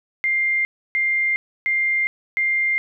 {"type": "tone bursts", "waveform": "sine", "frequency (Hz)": 2100, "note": "C7", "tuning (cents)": 6, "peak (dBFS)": -17, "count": 4, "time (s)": [0.24, 2.78], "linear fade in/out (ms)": 0, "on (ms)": 410, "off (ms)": 300, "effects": []}